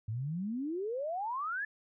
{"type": "exponential sweep", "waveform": "sine", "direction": "up", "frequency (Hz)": [103.5, 1760], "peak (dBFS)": -33, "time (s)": [0.08, 1.65], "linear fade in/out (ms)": 5, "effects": []}